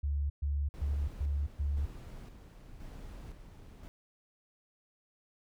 sine tone bursts, 71.6 Hz, D2, 43 cents flat, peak -29 dBFS, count 5, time 0.03-1.86 s, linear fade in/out 10 ms, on 270 ms, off 120 ms
brown noise with tremolo, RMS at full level -46 dBFS, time 0.74-3.88 s, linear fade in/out 0 ms, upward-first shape square, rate 0.97 Hz, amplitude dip 45%
effects none

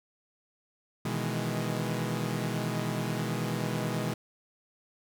sawtooth chord, E major seventh, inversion second, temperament equal, 123.47 / 155.56 / 164.81 / 207.7 Hz, B2 / D#3 / E3 / G#3, 0 / 0 / 0 / 0 cents, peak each -30 / -32 / -32 / -31 dBFS, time 1.05-4.14 s, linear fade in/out 5 ms, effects none

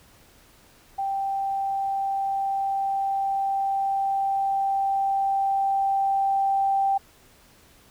sine tone with level ramp, 784 Hz, G5, in tune, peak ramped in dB -24 to -19 dBFS, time 0.98-6.98 s, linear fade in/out 10 ms, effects pink hiss -55 dBFS RMS until 7.9 s

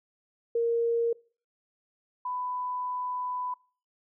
sine tone pair in turn, 465.8 / 997 Hz, A#4 / B5, -1 / +16 cents, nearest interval octave + minor second, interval 1317 cents, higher second, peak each -23 / -30 dBFS, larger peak first, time 0.55-1.13 / 2.25-3.54 s, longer second, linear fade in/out 5 ms, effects noise-tail reverb RT60 0.4 s tail -24 dB re dry

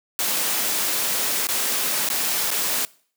white noise with dropouts, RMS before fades -23 dBFS, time 0.19-2.85 s, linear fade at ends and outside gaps 0 ms, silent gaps 1.47-1.488 / 2.088-2.101 / 2.505-2.514 s, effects noise-tail reverb RT60 0.5 s tail -23 dB re dry + high-pass 200 Hz 12 dB/octave

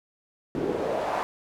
pink noise with band-pass filter sweep, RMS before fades -28 dBFS, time 0.55-1.23 s, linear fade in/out 0 ms, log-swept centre 320 to 890 Hz, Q 2.9, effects none

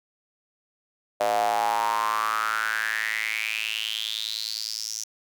square tone with high-pass filter sweep, 54.9 Hz, A1, 3 cents flat, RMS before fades -27 dBFS, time 1.2-5.04 s, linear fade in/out 5 ms, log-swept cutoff 630 to 6000 Hz, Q 7.2, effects 9-bit

